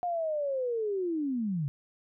sine linear sweep, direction down, 718 to 133.4 Hz, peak -28 dBFS, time 0.03-1.68 s, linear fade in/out 0 ms, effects none

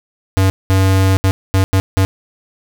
square tone bursts at uneven times, 95.5 Hz, G2, 45 cents flat, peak -10 dBFS, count 6, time 0.37-0.5 / 0.7-1.17 / 1.24-1.31 / 1.54-1.64 / 1.73-1.8 / 1.97-2.05 s, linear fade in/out 0 ms, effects none

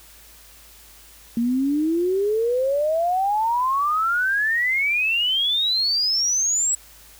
sine exponential sweep, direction up, 228.8 to 7870 Hz, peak -18 dBFS, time 1.37-6.75 s, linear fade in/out 2 ms, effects added 53 Hz sine -52 dBFS peak until 7.19 s + white hiss -48 dBFS RMS until 7.19 s

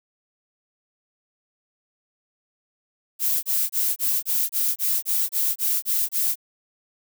violet noise bursts, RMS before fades -22 dBFS, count 12, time 3.19-6.356 s, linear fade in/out 50 ms, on 240 ms, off 26 ms, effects none

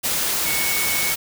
sine tone in noise, 2217 Hz, C#7, in tune, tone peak -25 dBFS, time 0.45-1.14 s, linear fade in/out 20 ms, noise white, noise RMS -22 dBFS, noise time 0.03-1.16 s, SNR -6 dB, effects none

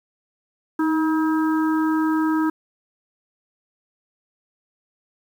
harmonic tone with a mistuned harmonic, 319.9 Hz, D#4, 48 cents sharp, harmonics 1 / 3 / 4 / 5, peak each -18 / -28 / -30 / -32 dBFS, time 0.79-2.5 s, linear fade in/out 5 ms, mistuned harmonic 1, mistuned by -30 cents, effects 8-bit

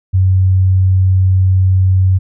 sine tone, 93.8 Hz, F#2, 24 cents sharp, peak -7 dBFS, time 0.13-2.19 s, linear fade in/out 20 ms, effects none

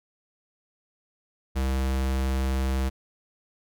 square tone, 66 Hz, C2, 16 cents sharp, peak -24 dBFS, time 1.55-2.9 s, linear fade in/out 20 ms, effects none

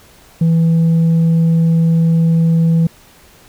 sine tone, 164.81 Hz, E3, in tune, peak -6 dBFS, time 0.41-2.87 s, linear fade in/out 5 ms, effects tanh soft clip ceiling -8 dBFS + pink hiss -45 dBFS RMS until 3.48 s

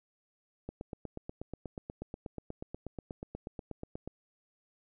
click train, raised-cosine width 2 ms, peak -26 dBFS, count 29, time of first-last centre 0.69-4.076 s, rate 8.27 Hz, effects none

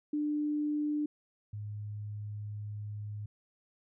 sine tone pair in turn, 297.8 / 104.53 Hz, D4 / G#2, +24 / +12 cents, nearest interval octave + tritone, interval 1812 cents, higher first, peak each -29 / -37 dBFS, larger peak first, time 0.13-1.06 / 1.53-3.26 s, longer second, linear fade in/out 5 ms, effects none

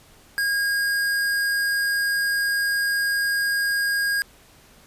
square tone, 1629 Hz, G#6, 34 cents flat, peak -21 dBFS, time 0.38-4.22 s, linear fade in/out 0 ms, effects pink hiss -52 dBFS RMS until 4.86 s + resampled to 32000 Hz

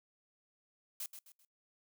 blue noise with echo, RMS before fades -41 dBFS, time 1-1.06 s, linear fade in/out 2 ms, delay 130 ms, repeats 3, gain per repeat -9 dB, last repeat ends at 1.45 s, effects noise-tail reverb RT60 0.2 s tail -26 dB re dry

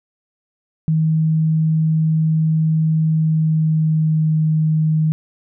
sine tone with pitch glide, 158.5 to 156.59 Hz, D#3 to D#3, +32 to +11 cents, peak -13 dBFS, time 0.88-5.12 s, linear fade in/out 0 ms, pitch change -21 cents, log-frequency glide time 3.04-4.35 s, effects none

